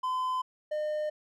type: tone pair in turn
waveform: triangle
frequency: 1021 / 607.1 Hz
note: C6 / D#5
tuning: -43 / -43 cents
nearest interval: major sixth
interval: 900 cents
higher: first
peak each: -26 / -27 dBFS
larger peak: first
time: 0.03-0.42 / 0.71-1.1 s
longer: neither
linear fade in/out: 10 ms
effects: none